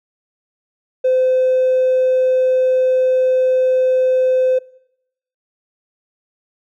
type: tone with hard clipping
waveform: sine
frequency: 514 Hz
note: C5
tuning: 31 cents flat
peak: -12 dBFS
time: 1.04-4.59 s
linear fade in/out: 10 ms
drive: 1 dB
effects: noise-tail reverb RT60 0.8 s tail -23 dB re dry